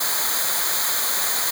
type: noise with comb filter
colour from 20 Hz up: white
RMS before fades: -22 dBFS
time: 0-1.51 s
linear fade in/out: 10 ms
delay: 0.36 ms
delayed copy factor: -0.75
effects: none